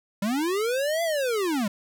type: linear two-way sweep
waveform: square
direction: up then down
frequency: 190.3 to 684 to 190.3 Hz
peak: -24 dBFS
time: 0.22-1.68 s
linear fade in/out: 5 ms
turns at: 1.03 s
effects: none